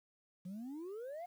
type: exponential sweep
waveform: sine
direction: up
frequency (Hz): 174.61 to 731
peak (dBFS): -40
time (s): 0.45-1.26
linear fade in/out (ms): 10
effects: tanh soft clip ceiling -41 dBFS + 11-bit